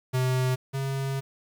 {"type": "tone pair in turn", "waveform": "square", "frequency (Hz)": [128.4, 135.76], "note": ["C3", "C#3"], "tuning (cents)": [-32, -36], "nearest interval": "minor second", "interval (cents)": 96, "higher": "second", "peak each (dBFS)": [-23, -28], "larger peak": "first", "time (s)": [[0.13, 0.56], [0.73, 1.21]], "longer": "second", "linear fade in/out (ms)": 20, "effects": ["9-bit"]}